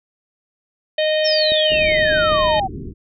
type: harmonic tone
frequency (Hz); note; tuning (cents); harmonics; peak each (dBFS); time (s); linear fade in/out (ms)
618; D#5; -12; 1 / 3 / 4 / 5 / 6 / 7; -16 / -26 / -30 / -25 / -29 / -35; 0.98-2.6; 5
type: exponential sweep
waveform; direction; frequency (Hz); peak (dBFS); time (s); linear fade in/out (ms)
sine; down; 5588 to 737; -18; 1.24-2.68; 20
type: click train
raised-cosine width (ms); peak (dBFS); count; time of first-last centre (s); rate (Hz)
2; -17; 5; 1.52-2.318; 5.01
type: low-pass noise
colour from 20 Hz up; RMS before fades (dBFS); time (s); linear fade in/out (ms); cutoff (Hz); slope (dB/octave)
pink; -29; 1.69-2.94; 50; 410; 96
effects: none